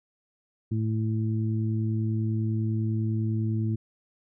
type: harmonic tone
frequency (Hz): 110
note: A2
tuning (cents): 0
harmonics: 1 / 2 / 3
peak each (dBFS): -25 / -31 / -35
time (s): 0.71-3.76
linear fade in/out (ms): 10
effects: none